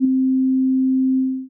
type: tone with ADSR envelope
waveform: sine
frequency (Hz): 261.6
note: C4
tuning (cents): 0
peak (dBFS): -9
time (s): 0-1.49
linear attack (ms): 47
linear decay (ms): 6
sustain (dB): -5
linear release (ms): 310
effects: none